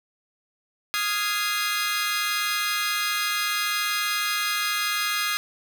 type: chord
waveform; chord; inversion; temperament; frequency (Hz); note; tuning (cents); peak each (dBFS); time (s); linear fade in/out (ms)
20% pulse; F minor seventh; third; equal with one note detuned; 1244.5 / 1396.9 / 1661.2 / 2075; Eb6 / F6 / Ab6 / C7; 0 / 0 / 0 / -15; -23 / -28 / -24 / -24; 0.94-5.37; 0
effects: none